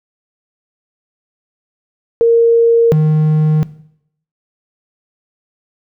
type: tone pair in turn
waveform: sine / triangle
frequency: 463.6 / 154.41 Hz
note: A#4 / D#3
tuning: -10 / -13 cents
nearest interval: octave + perfect fifth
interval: 1903 cents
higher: first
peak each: -6 dBFS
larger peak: neither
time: 2.21-2.92 / 2.92-3.63 s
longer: neither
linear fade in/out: 0 ms
effects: noise-tail reverb RT60 0.7 s tail -18 dB re dry